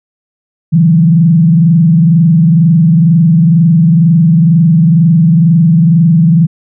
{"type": "tone with frequency modulation", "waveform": "sine", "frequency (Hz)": 164.81, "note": "E3", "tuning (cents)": 0, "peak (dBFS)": -3, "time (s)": [0.72, 6.47], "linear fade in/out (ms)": 20, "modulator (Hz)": 22.1, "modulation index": 0.75, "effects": []}